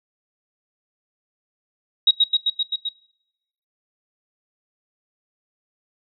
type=tone with echo; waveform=sine; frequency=3809 Hz; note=A#7; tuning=37 cents sharp; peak=-10 dBFS; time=2.07-2.11 s; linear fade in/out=5 ms; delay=130 ms; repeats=6; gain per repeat=-2 dB; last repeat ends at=2.89 s; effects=noise-tail reverb RT60 0.9 s tail -24 dB re dry